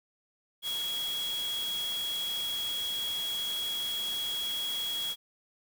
sine tone in noise, 3322 Hz, G#7, in tune, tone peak -31 dBFS, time 0.62-5.16 s, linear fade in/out 50 ms, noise white, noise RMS -41 dBFS, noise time 0.62-5.16 s, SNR +7 dB, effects none

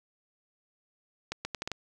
accelerating click train, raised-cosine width 0.2 ms, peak -16 dBFS, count 6, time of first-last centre 1.32-1.717 s, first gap 130 ms, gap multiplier 0.75, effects none

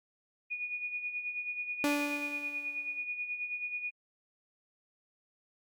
sine tone with tremolo, 2457 Hz, D#7, 22 cents flat, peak -32 dBFS, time 0.5-3.91 s, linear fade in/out 20 ms, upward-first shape sine, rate 9.3 Hz, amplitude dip 60%
sawtooth tone with exponential decay, 290.4 Hz, D4, 19 cents flat, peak -22 dBFS, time 1.84-3.04 s, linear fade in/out 0 ms, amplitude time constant 260 ms
effects Opus 48 kbps

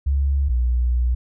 sine tone pair in turn, 69.3 / 60.89 Hz, C#2 / B1, 0 / -24 cents, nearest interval major second, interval 224 cents, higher first, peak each -16 dBFS, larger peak neither, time 0.06-0.49 / 0.49-1.15 s, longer second, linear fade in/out 10 ms, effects none

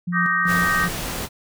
sine tone with tremolo, 175.9 Hz, F3, 13 cents sharp, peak -22 dBFS, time 0.07-0.89 s, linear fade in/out 10 ms, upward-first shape square, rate 2.6 Hz, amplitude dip 70%
sine chord, Eb major seventh, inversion third, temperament just, 1166.7 / 1244.5 / 1555.6 / 1866.8 Hz, D6 / Eb6 / G6 / Bb6, -12 / 0 / -14 / +2 cents, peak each -26 / -24 / -23 / -21 dBFS, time 0.12-0.89 s, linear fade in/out 50 ms
pink noise, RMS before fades -28 dBFS, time 0.46-1.29 s, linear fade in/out 50 ms
effects none

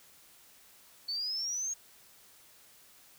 sine exponential sweep, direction up, 4435 to 6600 Hz, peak -32 dBFS, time 1.08-1.74 s, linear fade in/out 10 ms, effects white hiss -59 dBFS RMS until 3.18 s

